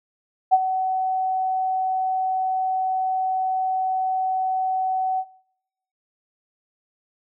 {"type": "tone with ADSR envelope", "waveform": "sine", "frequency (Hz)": 753, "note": "F#5", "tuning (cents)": 30, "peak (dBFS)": -9, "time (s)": [0.51, 5.25], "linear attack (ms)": 26, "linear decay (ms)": 37, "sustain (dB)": -11, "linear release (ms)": 62, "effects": ["noise-tail reverb RT60 0.9 s tail -26 dB re dry"]}